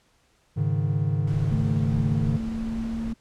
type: chord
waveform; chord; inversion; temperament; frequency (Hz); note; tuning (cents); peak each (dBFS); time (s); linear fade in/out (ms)
triangle; Ab suspended fourth; none; just; 103.83 / 138.43 / 155.74; Ab2 / Db3 / Eb3; 0 / -2 / +2; -24; 0.56-2.38; 20
type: noise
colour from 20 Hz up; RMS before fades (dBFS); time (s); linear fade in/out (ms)
brown; -35; 1.27-3.13; 5
type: tone with pitch glide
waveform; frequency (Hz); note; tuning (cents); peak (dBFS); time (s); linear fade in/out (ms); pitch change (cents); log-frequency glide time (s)
sine; 220 to 226.7; A3 to A#3; 0 to -48; -27; 1.51-3.14; 10; +52; 1.63-2.89
effects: pink hiss -64 dBFS RMS until 3.2 s + low-pass 9000 Hz 12 dB/octave